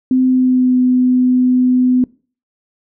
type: tone with pitch glide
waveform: sine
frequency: 257.3 to 252.2 Hz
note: C4 to B3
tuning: -29 to +36 cents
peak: -9 dBFS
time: 0.11-2.04 s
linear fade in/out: 2 ms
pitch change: -35 cents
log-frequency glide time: 0.23-0.77 s
effects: noise-tail reverb RT60 0.4 s tail -23 dB re dry